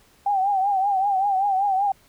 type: tone with vibrato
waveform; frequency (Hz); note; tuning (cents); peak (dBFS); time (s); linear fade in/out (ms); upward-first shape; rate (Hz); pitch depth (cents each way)
sine; 785; G5; +2; -18; 0.26-1.92; 5; triangle; 5.2; 99
effects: pink hiss -57 dBFS RMS until 2.08 s